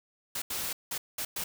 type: noise bursts at uneven times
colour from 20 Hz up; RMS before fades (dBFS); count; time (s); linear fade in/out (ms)
white; -34; 5; 0.35-0.42 / 0.5-0.73 / 0.91-0.98 / 1.18-1.25 / 1.36-1.44; 5
effects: none